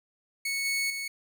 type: tone with level steps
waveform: sawtooth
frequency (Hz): 2210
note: C#7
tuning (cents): -6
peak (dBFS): -25 / -23 / -29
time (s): 0.45-1.08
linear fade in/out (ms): 5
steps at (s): 0.65 / 0.9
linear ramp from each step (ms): 2
effects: none